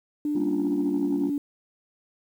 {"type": "tone with pitch glide", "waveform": "sine", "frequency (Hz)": [296.2, 286.9], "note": ["D4", "D4"], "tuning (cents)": [15, -40], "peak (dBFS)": -23, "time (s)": [0.25, 1.38], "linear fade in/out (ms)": 2, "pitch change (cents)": -55, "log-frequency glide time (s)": [0.36, 1.15]}
{"type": "chord", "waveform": "sine", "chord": "G half-diminished seventh", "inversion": "none", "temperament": "equal", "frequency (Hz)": [196, 233.1, 277.2, 349.2], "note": ["G3", "Bb3", "Db4", "F4"], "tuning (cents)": [0, 0, 0, 0], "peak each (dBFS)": [-31, -32, -31, -29], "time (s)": [0.35, 1.3], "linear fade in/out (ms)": 5}
{"effects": ["tanh soft clip ceiling -17 dBFS", "9-bit"]}